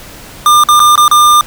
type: tone with dropouts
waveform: square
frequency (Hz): 1200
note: D6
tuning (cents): +37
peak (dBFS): -4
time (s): 0.46-1.41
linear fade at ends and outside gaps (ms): 1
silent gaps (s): 0.637-0.687 / 0.795-0.801 / 0.956-0.977 / 1.08-1.113
effects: pink hiss -32 dBFS RMS until 1.46 s